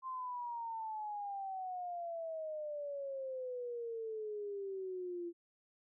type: exponential sweep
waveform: sine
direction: down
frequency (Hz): 1054 to 340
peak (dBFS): -39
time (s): 0.02-5.33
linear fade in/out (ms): 50
effects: none